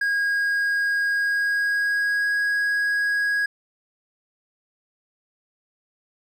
triangle tone with pitch glide, 1636 to 1653.1 Hz, G#6 to G#6, -26 to -8 cents, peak -18 dBFS, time 0.01-3.46 s, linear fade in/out 5 ms, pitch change +18 cents, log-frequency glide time 1.11-2.35 s, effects none

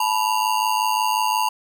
square ring-modulated tone, 932.3 Hz, A#5, in tune, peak -16 dBFS, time 0-1.49 s, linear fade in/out 5 ms, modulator 52.8 Hz, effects none

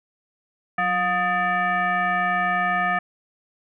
sine tone with frequency modulation, 1245 Hz, D#6, 1 cent sharp, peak -19 dBFS, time 0.78-2.99 s, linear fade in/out 5 ms, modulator 531 Hz, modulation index 1.5, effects none

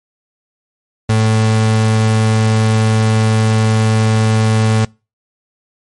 35% pulse tone, 110 Hz, A2, in tune, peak -8 dBFS, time 1.09-4.85 s, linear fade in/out 5 ms, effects noise-tail reverb RT60 0.3 s tail -26 dB re dry + MP3 48 kbps

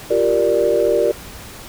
sine chord, G minor seventh, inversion third, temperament equal, 349.2 / 392 / 466.2 / 587.3 Hz, F4 / G4 / Bb4 / D5, 0 / 0 / 0 / 0 cents, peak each -21 / -19 / -17 / -17 dBFS, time 0.1-1.12 s, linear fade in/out 10 ms, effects tanh soft clip ceiling -3 dBFS + pink hiss -36 dBFS RMS until 1.68 s

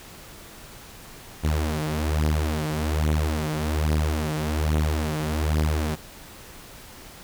sawtooth beating tone pair, 76.2 / 77.4 Hz, D#2 / D#2, -36 / -9 cents, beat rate 1.2 Hz, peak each -21 dBFS, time 1.43-5.96 s, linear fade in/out 20 ms, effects pink hiss -44 dBFS RMS until 7.23 s

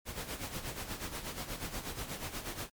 pink noise with tremolo, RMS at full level -38 dBFS, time 0.05-2.7 s, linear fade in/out 50 ms, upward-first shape sine, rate 8.3 Hz, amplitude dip 65%, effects MP3 96 kbps

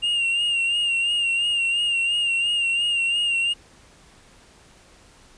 triangle tone with vibrato, 2794 Hz, F7, in tune, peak -18 dBFS, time 0.02-3.54 s, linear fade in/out 20 ms, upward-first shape sine, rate 2.9 Hz, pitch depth 44 cents each way, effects pink hiss -52 dBFS RMS until 5.37 s + resampled to 22050 Hz

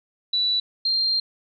sine tone pair in turn, 3951 / 4186 Hz, B7 / C8, 0 / 0 cents, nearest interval minor second, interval 100 cents, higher second, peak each -19 / -19 dBFS, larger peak neither, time 0.33-0.6 / 0.85-1.2 s, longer second, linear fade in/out 5 ms, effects none

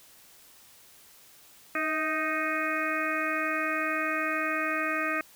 harmonic tone with a mistuned harmonic, 311.1 Hz, D#4, in tune, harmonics 1 / 2 / 4 / 5 / 6 / 7 / 8, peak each -35 / -35 / -32 / -34 / -34 / -37 / -35 dBFS, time 1.75-5.21 s, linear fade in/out 2 ms, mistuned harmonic 2, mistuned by +40 cents, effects white hiss -55 dBFS RMS until 5.35 s

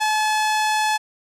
sawtooth tone, 859 Hz, A5, 42 cents flat, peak -14 dBFS, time 0-0.98 s, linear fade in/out 20 ms, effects low-pass 10000 Hz 12 dB/octave

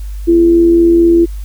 sine tone with amplitude modulation, 338.3 Hz, E4, 45 cents sharp, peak -3 dBFS, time 0.27-1.26 s, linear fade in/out 20 ms, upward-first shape sine, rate 84.5 Hz, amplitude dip 35%, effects added 50 Hz sine -20 dBFS peak until 1.44 s + white hiss -44 dBFS RMS until 1.44 s

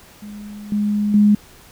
sine tone with level steps, 207.7 Hz, G#3, in tune, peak -31 / -16 / -9 dBFS, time 0.22-1.35 s, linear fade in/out 5 ms, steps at 0.72 / 1.14 s, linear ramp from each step 2 ms, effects pink hiss -46 dBFS RMS until 1.71 s

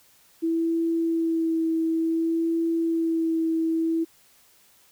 sine tone with vibrato, 328.1 Hz, E4, 8 cents flat, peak -21 dBFS, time 0.42-4.05 s, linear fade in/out 20 ms, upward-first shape sine, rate 0.56 Hz, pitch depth 17 cents each way, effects white hiss -58 dBFS RMS until 4.91 s

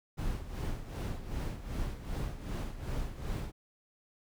brown noise with tremolo, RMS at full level -34 dBFS, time 0.17-3.52 s, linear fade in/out 20 ms, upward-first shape sine, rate 2.6 Hz, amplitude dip 70%, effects none

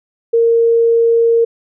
sine tone, 462.2 Hz, A#4, 15 cents flat, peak -8 dBFS, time 0.33-1.45 s, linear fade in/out 10 ms, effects none

